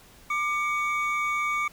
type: tone pair together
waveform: triangle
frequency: 1191 / 2248 Hz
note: D6 / C#7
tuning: +24 / +24 cents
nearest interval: major seventh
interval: 1100 cents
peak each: -25 / -26 dBFS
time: 0.3-1.68 s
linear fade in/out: 5 ms
effects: pink hiss -53 dBFS RMS until 1.72 s